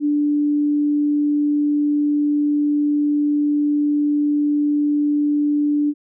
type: tone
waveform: sine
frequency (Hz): 293.7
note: D4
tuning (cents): 0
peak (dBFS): -15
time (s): 0-5.94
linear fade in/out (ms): 50
effects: none